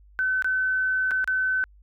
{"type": "tone with dropouts", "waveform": "sine", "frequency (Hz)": 1520, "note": "F#6", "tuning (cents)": 46, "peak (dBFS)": -21, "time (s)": [0.19, 1.64], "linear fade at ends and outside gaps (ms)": 0, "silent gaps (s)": [[0.423, 0.445], [1.109, 1.115], [1.243, 1.276]], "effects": ["added 50 Hz sine -50 dBFS peak until 1.82 s"]}